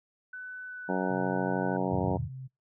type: tone with pitch glide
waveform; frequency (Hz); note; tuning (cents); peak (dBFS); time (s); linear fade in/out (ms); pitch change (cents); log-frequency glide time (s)
sine; 1500 to 1491.4; F#6 to F#6; +23 to +13; -38; 0.33-1.77; 5; -10; 0.67-0.8
type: harmonic tone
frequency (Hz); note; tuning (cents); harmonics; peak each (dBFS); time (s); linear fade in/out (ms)
93.1; F#2; +11; 2 / 3 / 4 / 5 / 6 / 7 / 8 / 9 / 10; -32 / -34 / -35 / -36 / -37 / -37 / -38 / -39 / -39; 0.88-2.18; 20
type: tone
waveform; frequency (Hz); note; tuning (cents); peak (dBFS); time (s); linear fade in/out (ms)
sine; 130.81; C3; 0; -38; 1.09-2.48; 20
type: chord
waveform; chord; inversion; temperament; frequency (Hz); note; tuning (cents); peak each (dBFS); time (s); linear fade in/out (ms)
sine; E major seventh; none; equal; 82.41 / 103.83 / 123.47 / 155.56; E2 / G#2 / B2 / D#3; 0 / 0 / 0 / 0; -37; 1.89-2.3; 50
effects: noise-tail reverb RT60 0.2 s tail -25 dB re dry